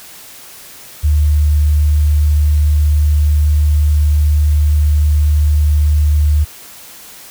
sine tone, 74.7 Hz, D2, 30 cents sharp, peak -8 dBFS, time 1.03-6.45 s, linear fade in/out 20 ms, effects white hiss -36 dBFS RMS until 7.3 s

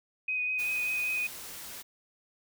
sine tone with vibrato, 2500 Hz, D#7, 8 cents sharp, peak -28 dBFS, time 0.28-1.27 s, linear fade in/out 5 ms, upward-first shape sine, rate 5.1 Hz, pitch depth 15 cents each way
white noise, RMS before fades -43 dBFS, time 0.58-1.83 s, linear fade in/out 20 ms
effects none

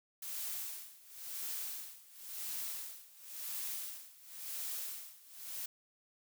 blue noise with tremolo, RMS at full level -40 dBFS, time 0.22-5.66 s, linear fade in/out 5 ms, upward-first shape sine, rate 0.95 Hz, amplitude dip 90%, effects none

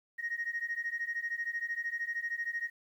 sine beating tone pair, 1864.7 / 1877.7 Hz, A#6 / A#6, 0 / +12 cents, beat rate 13 Hz, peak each -36 / -35 dBFS, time 0.18-2.7 s, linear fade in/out 20 ms, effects tanh soft clip ceiling -27 dBFS + 11-bit

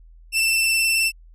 sawtooth tone with vibrato, 2673 Hz, E7, 23 cents sharp, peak -14 dBFS, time 0.32-1.12 s, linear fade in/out 50 ms, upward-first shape sine, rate 19 Hz, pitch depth 25 cents each way, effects added 41 Hz sine -44 dBFS peak until 1.34 s + resampled to 32000 Hz

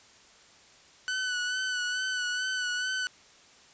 sawtooth tone with vibrato, 1494 Hz, F#6, 16 cents sharp, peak -25 dBFS, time 1.08-3.07 s, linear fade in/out 0 ms, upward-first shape sine, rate 2.3 Hz, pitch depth 33 cents each way, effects white hiss -56 dBFS RMS until 3.73 s + resampled to 16000 Hz

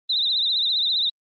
sine tone with vibrato, 3822 Hz, A#7, 43 cents sharp, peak -19 dBFS, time 0.09-1.1 s, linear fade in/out 10 ms, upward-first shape triangle, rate 15 Hz, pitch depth 130 cents each way, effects Opus 24 kbps

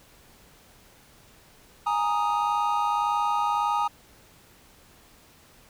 triangle chord, Ab suspended second, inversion none, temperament equal, 830.6 / 932.3 / 1244.5 Hz, Ab5 / Bb5 / Eb6, 0 / 0 / 0 cents, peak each -25 dBFS, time 1.86-3.88 s, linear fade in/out 10 ms, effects pink hiss -55 dBFS RMS until 5.69 s

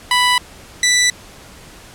15% pulse tone pair in turn, 990 / 1976.2 Hz, B5 / B6, +4 / +1 cents, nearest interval octave, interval 1197 cents, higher second, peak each -5 dBFS, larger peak neither, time 0.11-0.38 / 0.83-1.1 s, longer neither, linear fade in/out 2 ms, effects pink hiss -40 dBFS RMS until 1.94 s + low-pass 11000 Hz 12 dB/octave

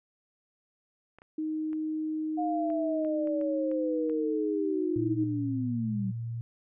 clicks, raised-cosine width 0.5 ms, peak -36 dBFS, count 9, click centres 1.186 / 1.219 / 1.731 / 2.702 / 3.048 / 3.273 / 3.413 / 3.715 / 4.097 s
sine tone, 311.7 Hz, D#4, 3 cents sharp, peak -29 dBFS, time 1.38-5.24 s, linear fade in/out 5 ms
sine linear sweep, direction down, 719 to 185 Hz, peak -29 dBFS, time 2.37-6.12 s, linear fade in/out 20 ms
sine tone with vibrato, 116.54 Hz, A#2, in tune, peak -32 dBFS, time 4.96-6.41 s, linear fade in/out 0 ms, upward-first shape sine, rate 1.4 Hz, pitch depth 11 cents each way
effects none

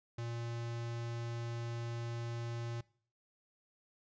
square tone, 117.4 Hz, A#2, 13 cents sharp, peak -39 dBFS, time 0.18-2.81 s, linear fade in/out 5 ms, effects noise-tail reverb RT60 0.5 s tail -22 dB re dry + resampled to 16000 Hz

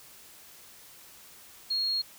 sine tone, 4283 Hz, C8, 40 cents sharp, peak -26 dBFS, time 1.7-2.02 s, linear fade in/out 10 ms, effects white hiss -52 dBFS RMS until 2.18 s

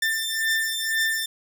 sawtooth beating tone pair, 1786 / 1788 Hz, A6 / A6, +25 / +27 cents, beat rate 2 Hz, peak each -22 dBFS, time 0.02-1.26 s, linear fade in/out 5 ms, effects none

